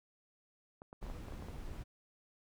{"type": "clicks", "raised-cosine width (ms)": 1, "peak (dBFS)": -36, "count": 9, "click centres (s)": [0.819, 0.929, 1.028, 1.066, 1.1, 1.284, 1.323, 1.424, 1.485]}
{"type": "noise", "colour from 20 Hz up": "brown", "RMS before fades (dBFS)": -45, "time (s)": [1.01, 1.84], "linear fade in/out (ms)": 20}
{"effects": []}